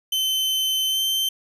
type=tone with pitch glide; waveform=40% pulse; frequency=3070 to 3107 Hz; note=G7 to G7; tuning=-37 to -16 cents; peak=-19 dBFS; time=0.12-1.29 s; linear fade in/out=5 ms; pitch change=+21 cents; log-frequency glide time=0.89-1 s; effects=none